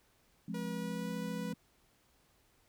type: chord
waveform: sine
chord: F minor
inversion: none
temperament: just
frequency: 174.61 / 209.5 / 261.9 Hz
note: F3 / Ab3 / C4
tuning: 0 / +15 / +2 cents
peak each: -40 / -40 / -44 dBFS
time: 0.48-1.54 s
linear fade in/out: 5 ms
type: tone with pitch glide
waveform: sawtooth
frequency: 482.6 to 492.2 Hz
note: B4 to B4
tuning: -40 to -6 cents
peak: -39 dBFS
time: 0.54-1.53 s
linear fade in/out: 5 ms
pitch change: +34 cents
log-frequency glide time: 0.72-1.14 s
effects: pink hiss -70 dBFS RMS until 2.68 s